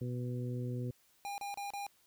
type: harmonic tone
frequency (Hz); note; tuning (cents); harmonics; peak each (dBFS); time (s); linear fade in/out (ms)
123.47; B2; 0; 1 / 2 / 3 / 4; -36 / -42 / -46 / -48; 0.01-0.91; 5
type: tone bursts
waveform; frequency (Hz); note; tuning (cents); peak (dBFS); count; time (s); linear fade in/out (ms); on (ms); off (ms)
square; 807; G#5; -50; -39; 4; 1.25-1.866; 0; 130; 32
effects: white hiss -69 dBFS RMS until 2.06 s